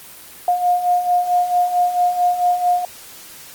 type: beating tone pair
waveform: sine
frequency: 710 / 714.5 Hz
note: F5 / F5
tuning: +28 / +39 cents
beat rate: 4.5 Hz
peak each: -21 / -15 dBFS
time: 0.48-2.85 s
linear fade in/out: 2 ms
effects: white hiss -39 dBFS RMS until 3.54 s + Opus 24 kbps